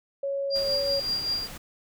sine tone, 554.4 Hz, C#5, in tune, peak -26 dBFS, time 0.23-1 s, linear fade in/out 5 ms
sine tone with tremolo, 4778 Hz, D8, 29 cents sharp, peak -23 dBFS, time 0.5-1.48 s, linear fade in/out 50 ms, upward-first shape triangle, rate 5.2 Hz, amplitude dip 60%
pink noise, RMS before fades -41 dBFS, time 0.55-1.58 s, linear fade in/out 10 ms
effects none

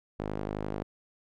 sawtooth tone with band-pass filter, 51.6 Hz, G#1, 10 cents flat, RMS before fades -35 dBFS, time 0.19-0.83 s, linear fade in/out 10 ms, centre 430 Hz, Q 0.73, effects none

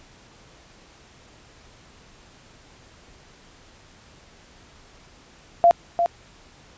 sine tone with echo, 688 Hz, F5, 26 cents flat, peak -10 dBFS, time 5.64-5.71 s, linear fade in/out 0 ms, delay 350 ms, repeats 1, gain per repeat -7 dB, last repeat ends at 6.06 s, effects pink hiss -51 dBFS RMS until 6.77 s + resampled to 16000 Hz

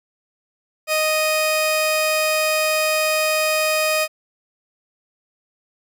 sawtooth tone pair together, 622.3 / 1244.6 Hz, D#5 / D#6, 0 / 0 cents, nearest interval octave, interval 1200 cents, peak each -15 dBFS, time 0.87-4.08 s, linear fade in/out 50 ms, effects none

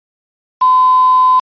sine tone with quantisation, 1019 Hz, C6, 46 cents flat, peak -6 dBFS, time 0.61-1.4 s, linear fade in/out 10 ms, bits 4, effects resampled to 11025 Hz

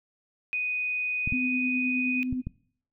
sine tone, 2489 Hz, D#7, in tune, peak -26 dBFS, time 0.53-2.23 s, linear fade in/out 0 ms
clicks, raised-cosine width 5 ms, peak -19 dBFS, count 4, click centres 1.275 / 1.324 / 2.327 / 2.47 s
sine tone with tremolo, 253.9 Hz, B3, 48 cents sharp, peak -26 dBFS, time 1.32-2.42 s, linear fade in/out 20 ms, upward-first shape sine, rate 9.5 Hz, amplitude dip 25%
effects noise-tail reverb RT60 0.6 s tail -23 dB re dry

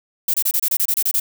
violet noise bursts, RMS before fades -18 dBFS, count 11, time 0.28-1.199 s, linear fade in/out 5 ms, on 59 ms, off 27 ms, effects none

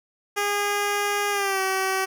10% pulse tone with pitch glide, 408.7 to 381.3 Hz, G#4 to G4, -28 to -48 cents, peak -14 dBFS, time 0.36-2.06 s, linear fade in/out 20 ms, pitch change -120 cents, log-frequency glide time 1.31-1.61 s, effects none

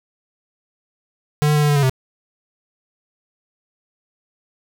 square tone with pitch steps, 148.9 / 150.2 / 148.9 / 147.8 / 145.8 / 141.5 / 130.8 Hz, D3 / D3 / D3 / D3 / D3 / C#3 / C3, +24 / +39 / +24 / +11 / -12 / +36 / 0 cents, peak -14 dBFS, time 1.42-1.896 s, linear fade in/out 0 ms, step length 68 ms, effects none

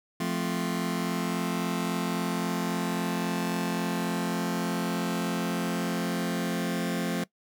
sawtooth chord, F major, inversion none, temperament just, 174.61 / 218.3 / 261.9 Hz, F3 / A3 / C4, 0 / -13 / +2 cents, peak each -26 / -28 / -29 dBFS, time 0.2-7.24 s, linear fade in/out 5 ms, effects noise-tail reverb RT60 0.1 s tail -20 dB re dry

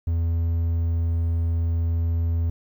triangle tone, 83.4 Hz, E2, 21 cents sharp, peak -18 dBFS, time 0.07-2.5 s, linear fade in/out 5 ms, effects 10-bit

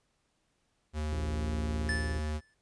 square tone, 76.3 Hz, D#2, 33 cents flat, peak -32 dBFS, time 0.93-2.41 s, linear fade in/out 50 ms
click train, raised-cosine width 3 ms, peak -27 dBFS, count 61, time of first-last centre 1.13-2.183 s, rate 57 Hz
square tone with exponential decay, 1749 Hz, A6, 11 cents flat, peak -30 dBFS, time 1.89-2.54 s, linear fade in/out 1 ms, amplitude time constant 140 ms
effects pink hiss -75 dBFS RMS until 2.61 s + resampled to 22050 Hz

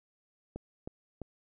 clicks, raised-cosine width 2 ms, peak -26 dBFS, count 3, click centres 0.56 / 0.875 / 1.217 s, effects none

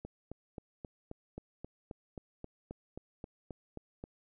click train, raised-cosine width 2 ms, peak -29 dBFS, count 16, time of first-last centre 0.05-4.039 s, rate 3.76 Hz, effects none

